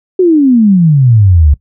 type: exponential sweep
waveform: sine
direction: down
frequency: 380 to 68.8 Hz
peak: -3 dBFS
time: 0.19-1.54 s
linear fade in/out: 5 ms
effects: noise-tail reverb RT60 0.1 s tail -18 dB re dry